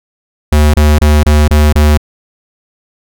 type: tone bursts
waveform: square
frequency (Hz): 75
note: D2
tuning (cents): +37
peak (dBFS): -5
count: 6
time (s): 0.52-1.975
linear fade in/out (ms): 5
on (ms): 220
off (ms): 27
effects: none